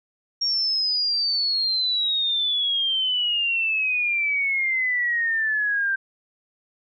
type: exponential sweep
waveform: sine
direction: down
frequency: 5588 to 1569 Hz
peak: -20 dBFS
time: 0.41-5.96 s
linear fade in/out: 10 ms
effects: none